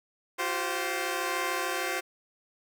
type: chord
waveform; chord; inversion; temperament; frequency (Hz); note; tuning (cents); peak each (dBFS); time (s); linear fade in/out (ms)
10% pulse; F suspended second; none; equal with one note detuned; 349.2 / 382.6 / 523.3; F4 / G4 / C5; 0 / -42 / 0; -25; 0.38-2.01; 20
effects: none